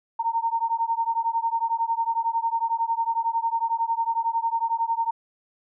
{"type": "beating tone pair", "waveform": "sine", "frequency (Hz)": [912, 923], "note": ["A#5", "A#5"], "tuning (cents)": [-38, -17], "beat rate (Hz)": 11, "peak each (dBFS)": -25, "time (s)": [0.19, 5.11], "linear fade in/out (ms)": 10, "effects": []}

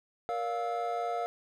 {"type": "tone cluster", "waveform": "triangle", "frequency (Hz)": [470.8, 575, 703, 1309], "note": ["A#4", "D5", "F5", "E6"], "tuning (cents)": [17, -37, 11, -13], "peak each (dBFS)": [-35, -39, -30, -39], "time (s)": [0.29, 1.26], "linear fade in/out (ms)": 0, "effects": []}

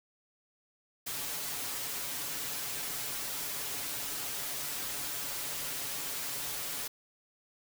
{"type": "noise with comb filter", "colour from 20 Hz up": "white", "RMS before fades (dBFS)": -37, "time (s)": [1.06, 6.88], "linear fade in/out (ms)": 10, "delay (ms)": 7, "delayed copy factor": 0.7, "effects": []}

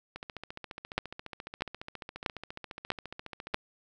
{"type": "two click trains", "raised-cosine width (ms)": 0.3, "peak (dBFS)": [-24, -11], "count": [50, 5], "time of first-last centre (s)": [[0.16, 3.539], [0.98, 3.544]], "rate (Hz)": [14.5, 1.56], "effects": []}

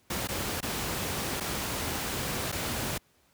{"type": "noise with dropouts", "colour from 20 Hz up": "pink", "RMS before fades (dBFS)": -32, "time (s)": [0.1, 2.98], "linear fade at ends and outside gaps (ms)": 5, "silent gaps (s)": [[0.274, 0.286], [0.606, 0.627], [1.401, 1.406], [2.518, 2.524]], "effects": ["pink hiss -66 dBFS RMS until 3.33 s", "high-pass 60 Hz 12 dB/octave"]}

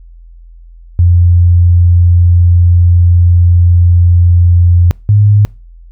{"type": "tone pair in turn", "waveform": "sine", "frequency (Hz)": [87.31, 103.6], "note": ["F2", "G#2"], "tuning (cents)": [0, -4], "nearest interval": "minor third", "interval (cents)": 296, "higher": "second", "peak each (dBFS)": -3, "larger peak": "neither", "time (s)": [[0.99, 4.91], [5.09, 5.45]], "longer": "first", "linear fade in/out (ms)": 0, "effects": ["noise-tail reverb RT60 0.3 s tail -26 dB re dry", "added 42 Hz sine -32 dBFS peak until 5.91 s"]}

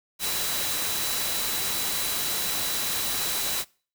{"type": "tone in noise", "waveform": "sine", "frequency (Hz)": 3951, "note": "B7", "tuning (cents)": 0, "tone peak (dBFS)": -34, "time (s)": [0.19, 3.65], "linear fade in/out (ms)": 50, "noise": "white", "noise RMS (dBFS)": -28, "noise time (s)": [0.19, 3.65], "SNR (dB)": -9, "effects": ["noise-tail reverb RT60 0.4 s tail -24 dB re dry"]}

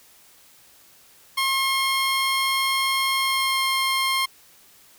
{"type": "tone with pitch glide", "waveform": "15% pulse", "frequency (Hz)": [1073, 1065.6], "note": ["C6", "C6"], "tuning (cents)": [43, 31], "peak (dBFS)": -14, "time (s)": [1.37, 4.26], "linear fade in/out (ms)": 10, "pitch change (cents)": -12, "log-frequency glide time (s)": [3.17, 3.61], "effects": ["white hiss -53 dBFS RMS until 4.98 s"]}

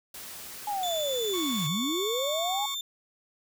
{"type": "noise", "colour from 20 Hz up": "white", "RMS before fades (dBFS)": -42, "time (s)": [0.14, 1.67], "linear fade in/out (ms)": 5}
{"type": "linear two-way sweep", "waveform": "sine", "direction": "down then up", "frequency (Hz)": [848, 141.1, 848], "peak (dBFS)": -28, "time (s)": [0.67, 2.66], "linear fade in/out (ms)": 5, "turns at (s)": 1.67}
{"type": "tone with pitch glide", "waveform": "35% pulse", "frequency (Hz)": [3499, 3577], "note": ["A7", "A7"], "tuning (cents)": [-10, 28], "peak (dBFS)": -30, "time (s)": [0.83, 2.81], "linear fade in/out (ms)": 2, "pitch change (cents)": 38, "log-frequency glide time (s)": [1.32, 2.5]}
{"type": "tone", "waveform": "sawtooth", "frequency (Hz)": 1108.7, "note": "C#6", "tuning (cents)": 0, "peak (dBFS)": -32, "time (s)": [1.33, 2.75], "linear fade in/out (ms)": 10}
{"effects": []}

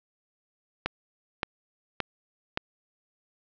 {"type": "click train", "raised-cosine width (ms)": 0.3, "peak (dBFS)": -10, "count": 4, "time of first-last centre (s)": [0.86, 2.574], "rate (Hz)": 1.75, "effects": ["low-pass 5000 Hz 12 dB/octave"]}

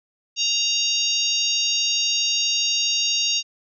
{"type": "harmonic tone", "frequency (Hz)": 932.3, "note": "A#5", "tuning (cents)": 0, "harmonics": [3, 4, 5, 6, 7], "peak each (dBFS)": [-24, -25, -26, -27, -27], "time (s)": [0.36, 3.43], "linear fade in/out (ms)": 50, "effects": []}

